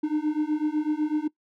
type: beating tone pair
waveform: triangle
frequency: 300 / 308 Hz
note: D4 / D#4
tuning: +37 / -17 cents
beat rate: 8 Hz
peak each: -24 dBFS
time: 0.03-1.28 s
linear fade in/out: 10 ms
effects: noise-tail reverb RT60 0.1 s tail -21 dB re dry